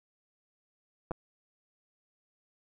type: clicks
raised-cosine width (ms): 1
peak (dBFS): -21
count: 2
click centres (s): 1.11 / 1.116
effects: none